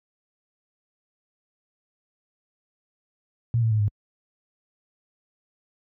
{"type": "tone with pitch steps", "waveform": "sine", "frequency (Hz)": [117.4, 112.55, 107.91, 103.45], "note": ["A#2", "A2", "A2", "G#2"], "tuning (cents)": [13, 40, -33, -6], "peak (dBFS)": -18, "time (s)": [3.54, 3.88], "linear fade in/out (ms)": 0, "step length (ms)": 85, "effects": ["high-pass 60 Hz 12 dB/octave"]}